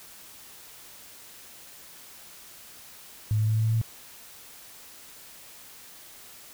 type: tone with pitch steps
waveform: sine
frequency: 107.2 / 108.32 / 109.45 / 110.6 / 111.75 / 112.92 Hz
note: A2 / A2 / A2 / A2 / A2 / A2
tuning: -45 / -27 / -9 / +9 / +27 / +45 cents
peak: -21 dBFS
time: 3.31-3.814 s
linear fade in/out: 0 ms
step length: 84 ms
effects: white hiss -48 dBFS RMS until 6.53 s